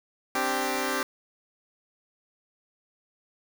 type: chord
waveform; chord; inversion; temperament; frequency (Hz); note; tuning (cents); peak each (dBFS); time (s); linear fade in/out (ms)
10% pulse; C suspended second; none; equal; 261.6 / 293.7 / 392; C4 / D4 / G4; 0 / 0 / 0; -22 / -24 / -21; 0.35-1.03; 2
effects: 7-bit